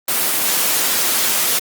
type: noise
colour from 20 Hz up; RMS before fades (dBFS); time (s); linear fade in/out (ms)
white; -17; 0.08-1.59; 5
effects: high-pass 200 Hz 12 dB/octave + Opus 24 kbps